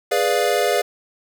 square chord, G# diminished seventh, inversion none, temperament equal, 415.3 / 493.9 / 587.3 / 698.5 Hz, G#4 / B4 / D5 / F5, 0 / 0 / 0 / 0 cents, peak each -23 dBFS, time 0.11-0.82 s, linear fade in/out 10 ms, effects none

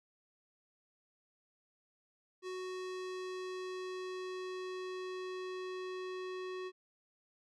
square tone with low-pass filter sweep, 370 Hz, F#4, in tune, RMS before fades -42 dBFS, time 2.42-6.72 s, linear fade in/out 50 ms, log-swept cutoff 6200 to 3800 Hz, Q 0.95, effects none

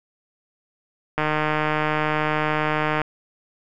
click train, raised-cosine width 0.5 ms, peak -7 dBFS, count 282, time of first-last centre 1.18-3.017 s, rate 153 Hz, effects none

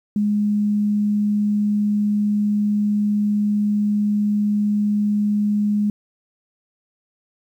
sine tone, 207.7 Hz, G#3, in tune, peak -16 dBFS, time 0.16-5.9 s, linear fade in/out 2 ms, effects 9-bit

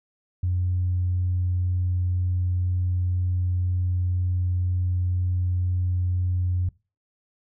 sine tone, 90.2 Hz, F#2, 44 cents flat, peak -20 dBFS, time 0.43-6.69 s, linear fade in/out 5 ms, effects noise-tail reverb RT60 0.3 s tail -22 dB re dry + tanh soft clip ceiling -16 dBFS

